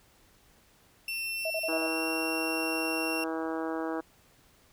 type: tone with pitch glide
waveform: 35% pulse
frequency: 2699 to 2732 Hz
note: E7 to F7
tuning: +40 to -39 cents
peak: -30 dBFS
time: 1.08-3.24 s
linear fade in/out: 2 ms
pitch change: +21 cents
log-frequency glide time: 1.5-2.07 s
type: tone bursts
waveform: sine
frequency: 643 Hz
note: E5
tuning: 43 cents flat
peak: -30 dBFS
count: 5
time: 1.45-1.868 s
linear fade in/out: 5 ms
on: 54 ms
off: 37 ms
type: harmonic tone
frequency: 161.5 Hz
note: E3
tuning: 35 cents flat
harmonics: 2 / 3 / 4 / 5 / 6 / 7 / 8 / 9 / 10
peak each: -33 / -37 / -39 / -41 / -43 / -44 / -45 / -46 / -47 dBFS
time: 1.68-4.01 s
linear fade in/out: 10 ms
effects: pink hiss -62 dBFS RMS until 4.72 s